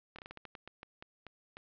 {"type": "slowing click train", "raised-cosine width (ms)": 0.3, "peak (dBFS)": -30, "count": 13, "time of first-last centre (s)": [0.16, 1.569], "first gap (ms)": 26, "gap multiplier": 1.25, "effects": ["low-pass 4000 Hz 12 dB/octave"]}